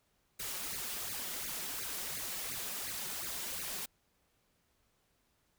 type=noise with flanger; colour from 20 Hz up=white; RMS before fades=-40 dBFS; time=0.39-3.86 s; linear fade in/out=10 ms; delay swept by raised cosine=0.44 to 5.54 ms; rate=2.8 Hz; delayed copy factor=+0.95; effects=pink hiss -75 dBFS RMS until 5.58 s